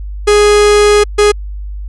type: tone bursts at uneven times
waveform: 45% pulse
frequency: 415.3 Hz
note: G#4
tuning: in tune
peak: -5 dBFS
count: 2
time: 0.27-1.04 / 1.18-1.32 s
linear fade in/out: 10 ms
effects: added 50 Hz sine -20 dBFS peak until 1.88 s + resampled to 24000 Hz